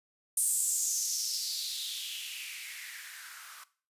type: noise with band-pass filter sweep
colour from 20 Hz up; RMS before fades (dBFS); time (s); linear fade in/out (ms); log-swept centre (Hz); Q
violet; -35; 0.37-3.64; 5; 9200 to 1200; 4.4
effects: noise-tail reverb RT60 0.4 s tail -17 dB re dry + resampled to 32000 Hz